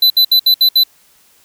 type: tone bursts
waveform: square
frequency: 4005 Hz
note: B7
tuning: 23 cents sharp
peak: -7 dBFS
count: 6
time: 0.02-0.836 s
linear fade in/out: 5 ms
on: 81 ms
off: 66 ms
effects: white hiss -51 dBFS RMS until 1.44 s